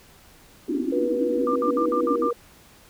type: band-pass noise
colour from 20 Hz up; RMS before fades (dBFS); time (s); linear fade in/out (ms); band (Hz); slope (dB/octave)
pink; -26; 0.68-2.29; 5; 250 to 370; 96
type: tone with pitch glide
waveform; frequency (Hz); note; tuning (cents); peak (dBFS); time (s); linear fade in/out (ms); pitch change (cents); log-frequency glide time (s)
sine; 486 to 476.3; B4 to A#4; -28 to +37; -23; 0.92-2.33; 5; -35; 2.02-2.13
type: tone bursts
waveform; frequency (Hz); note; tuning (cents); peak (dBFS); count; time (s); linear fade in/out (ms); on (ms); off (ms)
sine; 1192; D6; +25; -24; 6; 1.47-2.307; 2; 87; 63
effects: pink hiss -52 dBFS RMS until 2.89 s